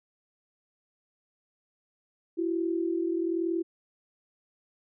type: tone pair together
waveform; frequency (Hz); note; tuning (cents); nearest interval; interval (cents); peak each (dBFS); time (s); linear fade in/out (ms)
sine; 334.6 / 375.6; E4 / F#4; +26 / +26; major second; 200; -27 / -32; 2.37-3.63; 20
effects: none